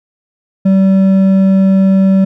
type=tone with hard clipping; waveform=sine; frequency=192.2 Hz; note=G3; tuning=34 cents flat; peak=-7 dBFS; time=0.65-2.25 s; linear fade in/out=10 ms; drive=5 dB; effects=none